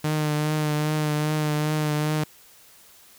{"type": "tone with vibrato", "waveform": "sawtooth", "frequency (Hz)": 151.9, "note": "D#3", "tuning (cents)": -41, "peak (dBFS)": -18, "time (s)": [0.04, 2.24], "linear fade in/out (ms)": 5, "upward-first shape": "triangle", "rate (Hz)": 2.5, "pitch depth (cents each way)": 28, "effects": ["white hiss -52 dBFS RMS until 3.18 s"]}